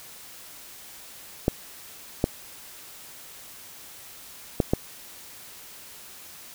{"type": "clicks", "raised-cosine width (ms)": 2, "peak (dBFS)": -6, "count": 4, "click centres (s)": [1.481, 2.241, 4.602, 4.735], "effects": ["white hiss -45 dBFS RMS until 6.54 s"]}